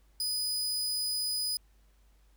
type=tone; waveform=sawtooth; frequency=4978 Hz; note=D#8; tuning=in tune; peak=-27 dBFS; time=0.2-1.57 s; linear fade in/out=2 ms; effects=added 50 Hz sine -60 dBFS peak until 2.36 s + pink hiss -71 dBFS RMS until 2.36 s